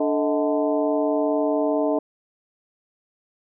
harmonic tone with a mistuned harmonic, 146.7 Hz, D3, 2 cents flat, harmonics 2 / 3 / 4 / 5 / 6 / 7, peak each -23 / -25 / -23 / -33 / -32 / -37 dBFS, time 0-1.99 s, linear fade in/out 5 ms, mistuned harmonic 4, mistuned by +120 cents, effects none

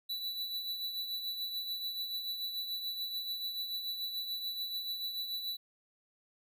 square tone with tremolo, 3957 Hz, B7, 3 cents sharp, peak -34 dBFS, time 0.09-5.57 s, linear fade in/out 10 ms, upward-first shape triangle, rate 6.9 Hz, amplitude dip 55%, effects none

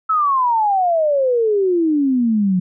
sine exponential sweep, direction down, 1318.5 to 177.8 Hz, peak -13 dBFS, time 0.09-2.6 s, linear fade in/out 10 ms, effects none

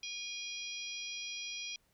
harmonic tone with a mistuned harmonic, 814 Hz, G#5, 35 cents flat, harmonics 3 / 4 / 5 / 6 / 7, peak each -44 / -44 / -51 / -49 / -46 dBFS, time 0.03-1.76 s, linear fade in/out 2 ms, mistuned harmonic 6, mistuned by +21 cents, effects pink hiss -73 dBFS RMS until 1.93 s

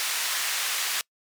pink band-pass noise, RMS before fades -28 dBFS, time 0-1.01 s, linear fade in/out 0 ms, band 1600 to 14000 Hz, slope 12 dB/octave, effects noise-tail reverb RT60 0.1 s tail -25 dB re dry

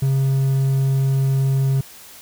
triangle tone, 135 Hz, C#3, 45 cents flat, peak -13 dBFS, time 0.02-1.81 s, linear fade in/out 5 ms, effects white hiss -42 dBFS RMS until 2.21 s

